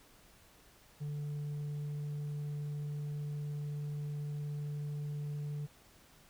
sine tone with tanh clipping, 146.83 Hz, D3, in tune, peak -37 dBFS, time 1-5.67 s, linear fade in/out 20 ms, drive 3 dB, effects pink hiss -62 dBFS RMS until 6.29 s

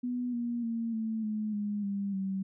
sine tone with pitch steps, 246.4 / 237.9 / 229.6 / 221.7 / 214 / 206.6 / 199.45 / 192.54 Hz, B3 / A#3 / A#3 / A3 / A3 / G#3 / G3 / G3, -4 / +35 / -26 / +13 / -48 / -9 / +30 / -31 cents, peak -30 dBFS, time 0.03-2.43 s, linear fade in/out 10 ms, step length 300 ms, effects none

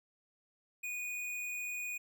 square tone, 2466 Hz, D#7, 16 cents flat, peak -38 dBFS, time 0.83-1.98 s, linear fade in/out 10 ms, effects none

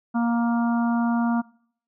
harmonic tone, 234.6 Hz, A#3, 11 cents sharp, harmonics 1 / 3 / 4 / 5 / 6, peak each -20 / -31 / -32 / -35 / -35 dBFS, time 0.14-1.42 s, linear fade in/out 20 ms, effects noise-tail reverb RT60 0.6 s tail -23 dB re dry

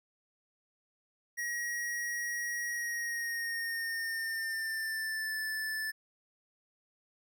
square tone with pitch glide, 1900 to 1752.4 Hz, A#6 to A6, +33 to -7 cents, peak -34 dBFS, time 1.37-5.92 s, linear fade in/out 20 ms, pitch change -140 cents, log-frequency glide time 2.69-5.36 s, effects none

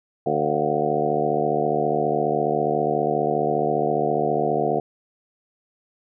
harmonic tone with a mistuned harmonic, 74.7 Hz, D2, 30 cents sharp, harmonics 2 / 3 / 4 / 5 / 6 / 7 / 8 / 9 / 10, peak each -31 / -31 / -31 / -27 / -25 / -30 / -30 / -25 / -28 dBFS, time 0.26-4.8 s, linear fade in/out 5 ms, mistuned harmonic 9, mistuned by +63 cents, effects none

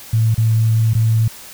sine tone with dropouts, 111.9 Hz, A2, 30 cents sharp, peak -11 dBFS, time 0.13-1.28 s, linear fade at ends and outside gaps 5 ms, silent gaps 0.345-0.378 / 0.935-0.95 s, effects white hiss -37 dBFS RMS until 1.53 s

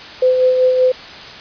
sine tone with tremolo, 510 Hz, C5, 44 cents flat, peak -8 dBFS, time 0.22-0.92 s, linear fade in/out 5 ms, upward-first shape sine, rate 5.2 Hz, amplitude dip 40%, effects white hiss -33 dBFS RMS until 1.4 s + resampled to 11025 Hz

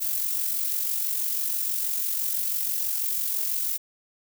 violet noise with amplitude modulation, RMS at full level -25 dBFS, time 0-3.78 s, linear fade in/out 20 ms, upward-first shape sine, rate 46.1 Hz, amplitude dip 45%, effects none

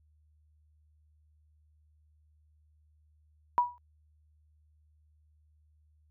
sine tone with exponential decay, 972 Hz, B5, 28 cents flat, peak -18 dBFS, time 3.58-3.78 s, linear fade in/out 0 ms, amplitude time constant 43 ms, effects added 76 Hz sine -63 dBFS peak until 6.1 s

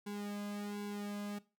sawtooth tone with flanger, 205.1 Hz, G#3, 21 cents flat, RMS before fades -42 dBFS, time 0.06-1.39 s, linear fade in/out 10 ms, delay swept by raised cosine 1.6 to 2.19 ms, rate 1.3 Hz, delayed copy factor -1, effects noise-tail reverb RT60 0.3 s tail -19 dB re dry

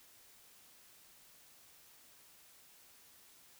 silence, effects white hiss -62 dBFS RMS until 3.59 s

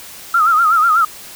sine tone with vibrato, 1309 Hz, E6, 13 cents flat, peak -9 dBFS, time 0.34-1.05 s, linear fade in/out 5 ms, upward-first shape sine, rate 8.1 Hz, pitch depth 110 cents each way, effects white hiss -35 dBFS RMS until 1.35 s

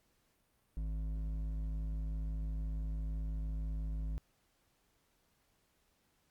sine tone with hard clipping, 53 Hz, G#1, 36 cents sharp, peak -37 dBFS, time 0.77-4.18 s, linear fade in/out 0 ms, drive 8 dB, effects pink hiss -75 dBFS RMS until 6.3 s + Opus 48 kbps

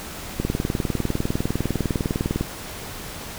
click train, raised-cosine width 3 ms, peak -9 dBFS, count 41, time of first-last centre 0.4-2.41 s, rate 19.9 Hz, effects pink hiss -35 dBFS RMS until 3.38 s

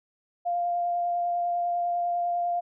sine tone with vibrato, 698.5 Hz, F5, in tune, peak -24 dBFS, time 0.45-2.61 s, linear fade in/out 20 ms, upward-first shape sine, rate 10 Hz, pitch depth 10 cents each way, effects none

